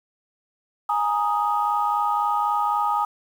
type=chord; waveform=sine; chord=Ab suspended second; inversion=none; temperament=just; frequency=830.6 / 934.4 / 1245.9 Hz; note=Ab5 / Bb5 / Eb6; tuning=0 / +4 / +2 cents; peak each=-23 / -25 / -23 dBFS; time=0.89-3.05 s; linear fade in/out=5 ms; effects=tanh soft clip ceiling -10 dBFS + 8-bit